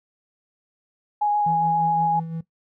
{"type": "tone with vibrato", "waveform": "sine", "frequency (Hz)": 830.6, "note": "G#5", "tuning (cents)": 0, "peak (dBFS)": -18, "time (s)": [1.21, 2.2], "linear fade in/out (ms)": 10, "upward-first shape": "square", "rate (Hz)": 7.5, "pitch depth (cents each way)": 9}
{"type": "tone with tremolo", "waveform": "triangle", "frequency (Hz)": 163.9, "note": "E3", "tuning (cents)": -10, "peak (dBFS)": -24, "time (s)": [1.46, 2.41], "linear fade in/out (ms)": 5, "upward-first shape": "sine", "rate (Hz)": 5.8, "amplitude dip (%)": 45}
{"effects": ["noise-tail reverb RT60 0.1 s tail -17 dB re dry"]}